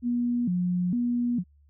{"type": "tone with vibrato", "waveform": "sine", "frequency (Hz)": 207.7, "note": "G#3", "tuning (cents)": 0, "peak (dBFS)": -23, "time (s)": [0.02, 1.44], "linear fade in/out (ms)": 50, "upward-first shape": "square", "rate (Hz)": 1.1, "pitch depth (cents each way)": 260, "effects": ["added 72 Hz sine -56 dBFS peak until 1.69 s"]}